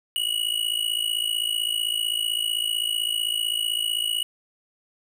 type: tone with amplitude modulation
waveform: square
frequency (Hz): 2915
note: F#7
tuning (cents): -26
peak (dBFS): -20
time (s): 0.16-4.23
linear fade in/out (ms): 0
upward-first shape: sine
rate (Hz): 55.7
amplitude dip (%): 85
effects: none